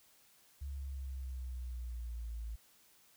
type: exponential sweep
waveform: sine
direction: down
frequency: 70.3 to 55 Hz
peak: -39 dBFS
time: 0.61-2.56 s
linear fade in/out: 10 ms
effects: white hiss -66 dBFS RMS until 3.16 s